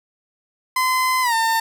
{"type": "tone with pitch glide", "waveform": "30% pulse", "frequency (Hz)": [1026, 903.6], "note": ["C6", "A5"], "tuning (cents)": [-34, 46], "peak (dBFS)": -14, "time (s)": [0.76, 1.6], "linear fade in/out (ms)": 5, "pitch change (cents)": -220, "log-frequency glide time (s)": [1.22, 1.34], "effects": ["7-bit"]}